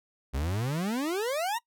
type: exponential sweep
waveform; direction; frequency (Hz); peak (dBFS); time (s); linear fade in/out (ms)
40% pulse; up; 62.5 to 976; -27; 0.33-1.59; 20
effects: noise-tail reverb RT60 0.1 s tail -23 dB re dry